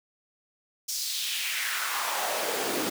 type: noise with high-pass filter sweep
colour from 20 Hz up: pink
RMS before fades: -30 dBFS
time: 0.88-2.9 s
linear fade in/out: 10 ms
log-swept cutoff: 5900 to 260 Hz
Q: 2.2
effects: none